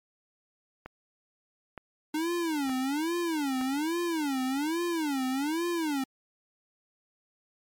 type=click train; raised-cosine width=0.5 ms; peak=-25 dBFS; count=4; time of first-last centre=0.86-3.612 s; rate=1.09 Hz
type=tone with vibrato; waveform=square; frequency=299.4 Hz; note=D4; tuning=33 cents sharp; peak=-28 dBFS; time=2.14-6.04 s; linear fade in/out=5 ms; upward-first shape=sine; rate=1.2 Hz; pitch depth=260 cents each way
effects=MP3 96 kbps